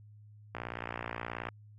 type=click train; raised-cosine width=0.5 ms; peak=-22 dBFS; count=56; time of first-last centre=0.55-1.487 s; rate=58.7 Hz; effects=added 105 Hz sine -52 dBFS peak until 1.78 s + AAC 32 kbps